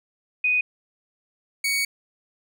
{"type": "tone pair in turn", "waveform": ["sine", "sawtooth"], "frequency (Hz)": [2489, 2238], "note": ["D#7", "C#7"], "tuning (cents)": [0, 16], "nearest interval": "major second", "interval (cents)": 184, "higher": "first", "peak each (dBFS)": -18, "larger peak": "neither", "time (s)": [[0.44, 0.61], [1.64, 1.85]], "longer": "second", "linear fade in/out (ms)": 5, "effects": []}